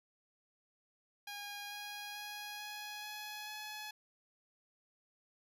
10% pulse tone with pitch steps, 817 / 823.2 / 829.4 / 835.6 / 841.9 / 848.3 Hz, G#5 / G#5 / G#5 / G#5 / G#5 / G#5, -29 / -16 / -3 / +10 / +23 / +36 cents, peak -35 dBFS, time 1.27-3.91 s, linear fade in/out 5 ms, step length 440 ms, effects none

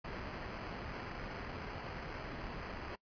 pink noise with sample-and-hold, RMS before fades -44 dBFS, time 0.04-2.96 s, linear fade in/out 10 ms, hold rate 3675 Hz, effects noise-tail reverb RT60 0.1 s tail -23 dB re dry + resampled to 11025 Hz

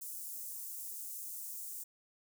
white high-pass noise, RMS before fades -44 dBFS, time 0.01-1.84 s, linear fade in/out 10 ms, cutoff 7200 Hz, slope 24 dB/octave, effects none

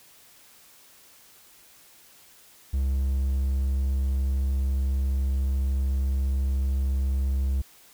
triangle tone, 67 Hz, C2, 42 cents sharp, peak -20 dBFS, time 2.73-7.62 s, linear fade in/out 10 ms, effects white hiss -54 dBFS RMS until 7.93 s

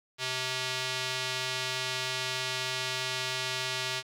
square tone with band-pass filter, 128.8 Hz, C3, 27 cents flat, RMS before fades -33 dBFS, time 0.18-4.03 s, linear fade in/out 50 ms, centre 3700 Hz, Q 1.1, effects none

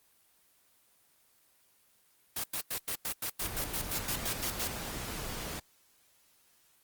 white noise bursts, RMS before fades -34 dBFS, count 14, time 2.36-4.675 s, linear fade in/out 5 ms, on 79 ms, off 93 ms
pink noise, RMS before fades -39 dBFS, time 3.41-5.6 s, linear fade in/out 10 ms
effects white hiss -67 dBFS RMS until 6.83 s + Opus 24 kbps

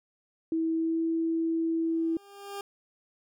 sine tone with pitch glide, 324.8 to 327.8 Hz, E4 to E4, -26 to -10 cents, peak -25 dBFS, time 0.52-2.17 s, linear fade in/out 2 ms, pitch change +16 cents, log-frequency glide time 0.74-1.01 s
20% pulse tone with exponential growth, 400.8 Hz, G4, 38 cents sharp, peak -29 dBFS, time 1.82-2.61 s, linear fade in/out 2 ms, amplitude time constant 170 ms
effects none

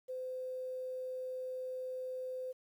sine tone with quantisation, 512 Hz, C5, 38 cents flat, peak -38 dBFS, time 0.08-2.53 s, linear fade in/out 20 ms, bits 11, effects none

